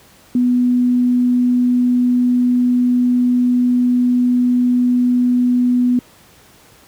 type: tone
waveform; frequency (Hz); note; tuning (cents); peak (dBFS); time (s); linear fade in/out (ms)
sine; 246.9; B3; 0; -11; 0.35-5.99; 2
effects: pink hiss -47 dBFS RMS until 6.87 s + high-pass 60 Hz 12 dB/octave

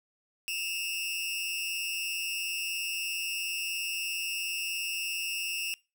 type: tone pair together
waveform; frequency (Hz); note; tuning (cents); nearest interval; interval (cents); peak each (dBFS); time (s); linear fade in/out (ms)
sawtooth; 2617 / 2794; E7 / F7; -13 / 0; minor second; 113; -31 / -31; 0.48-5.74; 0
effects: noise-tail reverb RT60 0.3 s tail -24 dB re dry

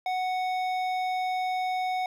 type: tone with hard clipping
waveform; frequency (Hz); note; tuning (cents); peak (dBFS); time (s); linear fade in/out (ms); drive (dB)
sine; 740; F#5; 0; -28; 0.06-2.06; 2; 11
effects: none

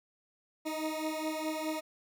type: beating tone pair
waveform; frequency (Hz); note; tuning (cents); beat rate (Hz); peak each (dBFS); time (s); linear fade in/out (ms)
20% pulse; 311.1 / 315.9; D#4 / D#4; 0 / +26; 4.8; -30 / -33; 0.65-1.81; 20
effects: none

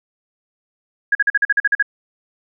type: tone bursts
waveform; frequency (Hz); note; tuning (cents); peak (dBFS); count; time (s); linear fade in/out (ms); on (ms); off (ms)
sine; 1652; G#6; -10; -11; 10; 1.12-1.826; 5; 31; 44
effects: none

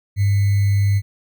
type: tone with sample-and-hold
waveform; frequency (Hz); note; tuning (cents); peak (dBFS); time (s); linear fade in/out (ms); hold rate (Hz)
sine; 100.2; G2; +38; -13; 0.16-1.02; 50; 2100
effects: none

